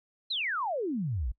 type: exponential sweep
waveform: sine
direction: down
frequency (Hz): 4264 to 49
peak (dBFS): -28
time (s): 0.3-1.32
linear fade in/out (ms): 10
effects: noise-tail reverb RT60 0.1 s tail -24 dB re dry + MP3 32 kbps